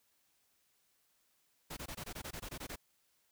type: noise bursts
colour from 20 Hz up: pink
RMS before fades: -44 dBFS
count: 12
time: 1.7-2.76 s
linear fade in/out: 10 ms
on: 70 ms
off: 20 ms
effects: white hiss -75 dBFS RMS until 3.31 s